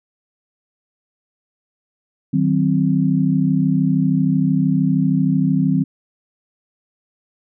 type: chord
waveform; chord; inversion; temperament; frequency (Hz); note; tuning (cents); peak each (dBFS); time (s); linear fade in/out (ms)
sine; C diminished; first; equal with one note detuned; 155.56 / 188.56 / 261.6; Eb3 / Gb3 / C4; 0 / +33 / 0; -18; 2.33-5.84; 10
effects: none